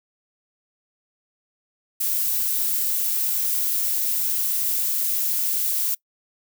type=noise; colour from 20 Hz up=violet; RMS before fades=-23 dBFS; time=2-5.95 s; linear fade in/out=10 ms; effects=noise-tail reverb RT60 0.1 s tail -23 dB re dry